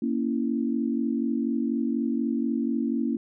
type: chord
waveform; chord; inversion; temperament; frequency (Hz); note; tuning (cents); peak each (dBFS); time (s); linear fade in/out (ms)
sine; A# diminished; none; equal; 233.1 / 277.2 / 329.6; A#3 / C#4 / E4; 0 / 0 / 0; -26 / -28 / -31; 0.02-3.17; 5
effects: none